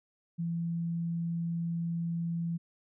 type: tone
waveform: sine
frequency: 168.4 Hz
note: E3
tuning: 37 cents sharp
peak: -30 dBFS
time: 0.38-2.58 s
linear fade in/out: 20 ms
effects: none